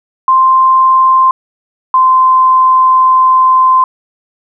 sine tone pair in turn, 1046.5 / 1036.3 Hz, C6 / C6, 0 / -17 cents, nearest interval unison, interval 17 cents, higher first, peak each -4 dBFS, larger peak neither, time 0.28-1.31 / 1.94-3.84 s, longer second, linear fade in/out 2 ms, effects none

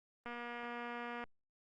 click train, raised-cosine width 0.5 ms, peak -30 dBFS, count 235, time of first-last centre 0.26-1.239 s, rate 239 Hz, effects Opus 24 kbps

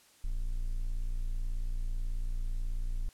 triangle tone, 29.14 Hz, A#0, in tune, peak -28 dBFS, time 0.24-3.09 s, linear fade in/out 0 ms, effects white hiss -62 dBFS RMS until 3.13 s + low-pass 11000 Hz 12 dB/octave

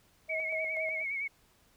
sine tone with tremolo, 637 Hz, D#5, 41 cents sharp, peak -34 dBFS, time 0.28-1.04 s, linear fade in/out 50 ms, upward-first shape square, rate 4.1 Hz, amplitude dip 55%
sine tone with vibrato, 2217 Hz, C#7, in tune, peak -32 dBFS, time 0.29-1.28 s, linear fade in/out 10 ms, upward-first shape triangle, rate 9.8 Hz, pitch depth 71 cents each way
effects pink hiss -66 dBFS RMS until 1.76 s

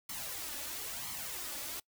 white noise with flanger, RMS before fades -41 dBFS, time 0.09-1.8 s, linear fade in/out 5 ms, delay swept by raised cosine 0.94 to 3.54 ms, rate 1 Hz, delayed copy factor +0.65, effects noise-tail reverb RT60 0.1 s tail -24 dB re dry

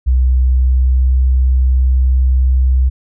sine tone with pitch glide, 63.4 to 64.25 Hz, B1 to C2, +46 to -31 cents, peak -8 dBFS, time 0.06-2.9 s, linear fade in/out 20 ms, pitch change +23 cents, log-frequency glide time 0.16-1.3 s, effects none

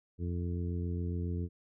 harmonic tone, 87.31 Hz, F2, in tune, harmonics 1 / 2 / 3 / 4 / 5, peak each -33 / -39 / -43 / -45 / -47 dBFS, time 0.18-1.49 s, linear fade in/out 50 ms, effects none

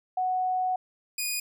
sine / 10% pulse tone pair in turn, 740 / 2466 Hz, F#5 / D#7, 0 / -16 cents, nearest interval octave + major sixth, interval 2084 cents, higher second, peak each -24 / -19 dBFS, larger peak second, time 0.17-0.76 / 1.18-1.4 s, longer first, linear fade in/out 5 ms, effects none

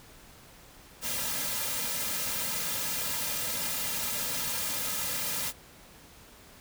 white noise with comb filter, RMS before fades -32 dBFS, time 1.01-5.53 s, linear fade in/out 50 ms, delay 2.7 ms, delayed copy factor -0.95, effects pink hiss -53 dBFS RMS until 6.6 s

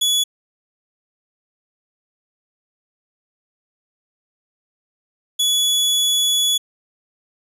sawtooth tone pair in turn, 3400 / 3400 Hz, G#7 / G#7, +40 / +40 cents, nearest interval unison, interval 0 cents, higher neither, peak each -12 dBFS, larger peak neither, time 0.01-0.24 / 5.39-6.58 s, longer second, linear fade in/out 10 ms, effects resampled to 32000 Hz

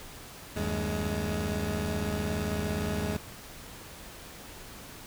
20% pulse tone cluster, 79.2 / 96.9 / 209.5 Hz, D#2 / G2 / G#3, +31 / -20 / +15 cents, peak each -28 / -31 / -28 dBFS, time 0.56-3.17 s, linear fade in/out 5 ms, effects pink hiss -46 dBFS RMS until 5.06 s

